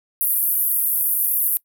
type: band-pass noise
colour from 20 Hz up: white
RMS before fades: -20 dBFS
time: 0.21-1.57 s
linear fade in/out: 0 ms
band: 11000 to 15000 Hz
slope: 48 dB/octave
effects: noise-tail reverb RT60 0.1 s tail -23 dB re dry